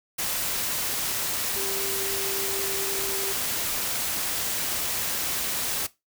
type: tone in noise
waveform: sine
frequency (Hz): 392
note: G4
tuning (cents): 0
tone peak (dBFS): -34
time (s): 1.56-3.33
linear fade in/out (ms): 10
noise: white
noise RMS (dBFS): -28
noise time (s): 0.18-5.87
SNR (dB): -9
effects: noise-tail reverb RT60 0.2 s tail -18 dB re dry